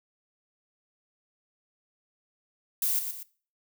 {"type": "noise with echo", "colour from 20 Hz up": "violet", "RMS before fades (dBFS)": -27, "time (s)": [2.82, 2.99], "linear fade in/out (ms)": 2, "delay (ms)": 120, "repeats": 2, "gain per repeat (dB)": -7, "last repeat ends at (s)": 3.23, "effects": ["noise-tail reverb RT60 0.4 s tail -19 dB re dry"]}